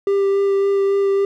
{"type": "tone with vibrato", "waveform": "triangle", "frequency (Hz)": 395.6, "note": "G4", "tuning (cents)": 16, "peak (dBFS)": -12, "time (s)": [0.07, 1.25], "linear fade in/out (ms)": 2, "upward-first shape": "sine", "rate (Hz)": 3.6, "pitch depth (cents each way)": 10, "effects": []}